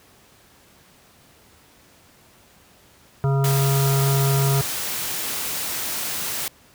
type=harmonic tone; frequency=137.2 Hz; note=C#3; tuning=17 cents flat; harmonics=1 / 3 / 5 / 7 / 9 / 10; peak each=-17 / -27 / -31 / -34 / -36 / -37 dBFS; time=3.24-4.61 s; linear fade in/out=0 ms
type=noise; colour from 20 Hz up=white; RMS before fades=-27 dBFS; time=3.44-6.48 s; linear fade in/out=2 ms
effects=pink hiss -53 dBFS RMS until 6.74 s + high-pass 60 Hz 12 dB/octave